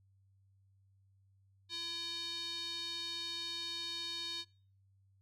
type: tone with band-pass filter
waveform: square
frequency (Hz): 338.1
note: E4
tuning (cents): +44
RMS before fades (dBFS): -41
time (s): 1.69-4.45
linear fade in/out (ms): 50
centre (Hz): 4000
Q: 9.8
effects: noise-tail reverb RT60 0.5 s tail -26 dB re dry + added 97 Hz sine -66 dBFS peak until 5.21 s